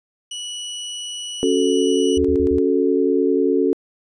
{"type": "tone", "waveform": "sawtooth", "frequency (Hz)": 2941, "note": "F#7", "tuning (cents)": -11, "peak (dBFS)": -24, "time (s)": [0.31, 2.18], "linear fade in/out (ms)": 5}
{"type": "chord", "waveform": "sine", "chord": "F# minor", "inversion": "second", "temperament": "equal", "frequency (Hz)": [277.2, 370, 440], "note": ["C#4", "F#4", "A4"], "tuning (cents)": [0, 0, 0], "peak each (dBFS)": -19, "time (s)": [1.43, 3.73], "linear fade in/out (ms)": 0}
{"type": "tone bursts", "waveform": "sine", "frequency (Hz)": 76.2, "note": "D#2", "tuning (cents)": -36, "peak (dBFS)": -24, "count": 4, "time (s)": [2.17, 2.584], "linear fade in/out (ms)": 0, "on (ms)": 75, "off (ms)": 38}
{"effects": ["resampled to 22050 Hz"]}